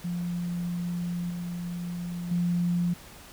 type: tone with level steps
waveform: sine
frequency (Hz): 174.61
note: F3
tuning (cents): 0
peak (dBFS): -28 / -31 / -23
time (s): 0.04-2.94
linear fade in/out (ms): 10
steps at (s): 1.3 / 2.31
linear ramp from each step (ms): 5
effects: pink hiss -48 dBFS RMS until 3.32 s